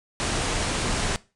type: low-pass noise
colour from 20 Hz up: pink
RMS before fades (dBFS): -26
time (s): 0.2-1.16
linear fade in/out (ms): 0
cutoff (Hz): 9800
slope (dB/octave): 96
effects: noise-tail reverb RT60 0.3 s tail -20 dB re dry